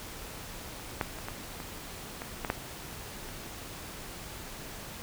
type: clicks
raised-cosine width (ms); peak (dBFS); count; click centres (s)
0.5; -13 / -25 / -20 / -26 / -22 / -17 / -12 / -28; 8; 1.012 / 1.187 / 1.285 / 1.602 / 2.219 / 2.448 / 2.501 / 3.289
effects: pink hiss -43 dBFS RMS until 5.02 s